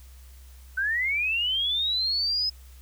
sine linear sweep, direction up, 1500 to 5120 Hz, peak -23 dBFS, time 0.77-2.5 s, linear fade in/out 10 ms, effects added 64 Hz sine -45 dBFS peak until 2.81 s + white hiss -57 dBFS RMS until 2.81 s

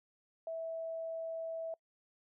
sine tone, 654 Hz, E5, 14 cents flat, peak -37 dBFS, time 0.47-1.74 s, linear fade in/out 2 ms, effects noise-tail reverb RT60 0.1 s tail -26 dB re dry

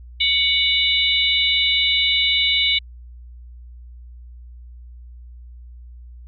sine tone cluster, 2238 / 2942 / 3588 / 3907 Hz, C#7 / F#7 / A7 / B7, +16 / -11 / +33 / -19 cents, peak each -21 dBFS, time 0.2-2.79 s, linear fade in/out 10 ms, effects added 60 Hz sine -37 dBFS peak until 6.27 s

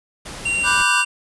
pink noise, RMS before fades -33 dBFS, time 0.25-0.83 s, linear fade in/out 10 ms
square tone, 2758 Hz, F7, 22 cents flat, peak -19 dBFS, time 0.45-1.05 s, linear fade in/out 10 ms
square chord, G major seventh, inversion first, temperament equal, 987.8 / 1174.7 / 1480 / 1568 Hz, B5 / D6 / F#6 / G6, 0 / 0 / 0 / 0 cents, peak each -23 dBFS, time 0.63-1.05 s, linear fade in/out 50 ms
effects resampled to 24000 Hz

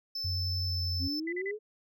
triangle tone, 5274 Hz, E8, in tune, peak -32 dBFS, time 0.15-1.2 s, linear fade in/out 5 ms
sine tone with pitch glide, 91.1 to 88.87 Hz, F#2 to F2, -26 to +31 cents, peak -31 dBFS, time 0.24-1.08 s, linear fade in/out 10 ms, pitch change -43 cents, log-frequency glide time 0.66-0.77 s
sine exponential sweep, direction up, 258.9 to 436.7 Hz, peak -33 dBFS, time 0.99-1.59 s, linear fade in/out 50 ms
sine tone bursts, 2005 Hz, B6, 26 cents sharp, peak -34 dBFS, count 3, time 1.27-1.512 s, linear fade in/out 5 ms, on 56 ms, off 37 ms
effects none

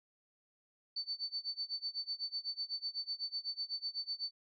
sine tone with tremolo, 4527 Hz, C#8, 36 cents sharp, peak -34 dBFS, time 0.96-4.31 s, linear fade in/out 5 ms, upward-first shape sine, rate 8 Hz, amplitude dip 95%, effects none

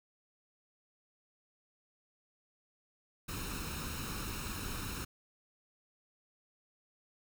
pink noise with comb filter, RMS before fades -40 dBFS, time 3.28-5.05 s, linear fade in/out 10 ms, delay 0.75 ms, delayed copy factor +0.65, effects none

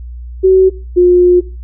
sine tone pair in turn, 377 / 357.2 Hz, F#4 / F4, +32 / +39 cents, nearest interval minor second, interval 93 cents, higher first, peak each -3 dBFS, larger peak neither, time 0.43-0.7 / 0.96-1.41 s, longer second, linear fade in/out 20 ms, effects noise-tail reverb RT60 0.3 s tail -17 dB re dry + added 60 Hz sine -24 dBFS peak until 1.63 s

